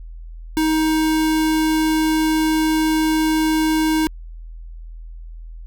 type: tone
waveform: square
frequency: 314.7 Hz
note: D#4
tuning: 20 cents sharp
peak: -16 dBFS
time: 0.57-4.07 s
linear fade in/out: 0 ms
effects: added 41 Hz sine -32 dBFS peak until 5.66 s